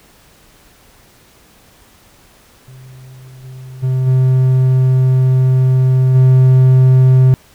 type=tone with level steps; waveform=triangle; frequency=129.6 Hz; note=C3; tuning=16 cents flat; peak=-32 / -27 / -10 / -6 / -3 dBFS; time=2.68-7.34 s; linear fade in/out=0 ms; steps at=3.43 / 3.82 / 4.06 / 6.14 s; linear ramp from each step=20 ms; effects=pink hiss -47 dBFS RMS until 7.54 s